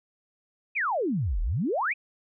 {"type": "exponential two-way sweep", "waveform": "sine", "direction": "down then up", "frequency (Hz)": [2637, 35.95, 2637], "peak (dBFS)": -24, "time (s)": [0.75, 1.94], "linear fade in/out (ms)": 20, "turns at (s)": 1.41, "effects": []}